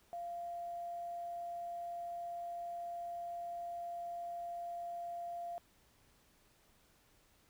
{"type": "tone with quantisation", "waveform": "sine", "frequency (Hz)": 692, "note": "F5", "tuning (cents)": -16, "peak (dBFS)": -40, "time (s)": [0.13, 5.58], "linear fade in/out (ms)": 0, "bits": 11, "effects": ["pink hiss -69 dBFS RMS until 7.49 s"]}